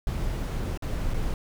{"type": "noise with dropouts", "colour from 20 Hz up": "brown", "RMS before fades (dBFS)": -28, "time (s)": [0.07, 1.34], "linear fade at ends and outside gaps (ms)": 1, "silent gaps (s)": [[0.775, 0.823], [1.137, 1.141]], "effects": []}